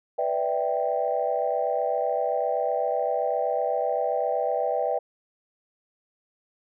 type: chord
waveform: sine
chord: E minor seventh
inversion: second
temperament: equal with one note detuned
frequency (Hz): 493.9 / 587.3 / 655.1 / 784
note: B4 / D5 / E5 / G5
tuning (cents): 0 / 0 / -11 / 0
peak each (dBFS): -28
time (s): 0.18-4.99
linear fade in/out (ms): 10
effects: tanh soft clip ceiling -12 dBFS